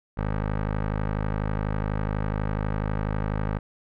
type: tone with low-pass filter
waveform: 15% pulse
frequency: 52.1 Hz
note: G#1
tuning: 6 cents sharp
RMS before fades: -27 dBFS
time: 0.17-3.59 s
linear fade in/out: 10 ms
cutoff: 1500 Hz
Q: 1.3
effects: none